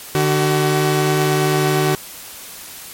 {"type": "tone pair together", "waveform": "sawtooth", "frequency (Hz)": [149.5, 378.2], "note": ["D3", "F#4"], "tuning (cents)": [31, 38], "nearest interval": "octave + major third", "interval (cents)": 1607, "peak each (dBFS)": -13, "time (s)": [0.15, 1.95], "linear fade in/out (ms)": 0, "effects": ["white hiss -35 dBFS RMS until 2.93 s", "MP3 64 kbps"]}